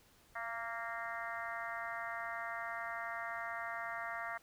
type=harmonic tone with a mistuned harmonic; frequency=231.3 Hz; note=A#3; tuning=13 cents flat; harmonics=3 / 4 / 5 / 6 / 7 / 8 / 9; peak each=-45 / -49 / -46 / -46 / -49 / -45 / -51 dBFS; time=0.35-4.38 s; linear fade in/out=10 ms; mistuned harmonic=3; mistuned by=-20 cents; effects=pink hiss -66 dBFS RMS until 4.42 s